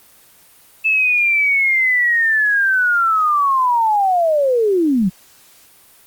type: linear sweep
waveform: sine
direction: down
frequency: 2630 to 171.6 Hz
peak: -12 dBFS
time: 0.84-5.1 s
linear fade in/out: 20 ms
effects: white hiss -48 dBFS RMS until 6.06 s + Opus 32 kbps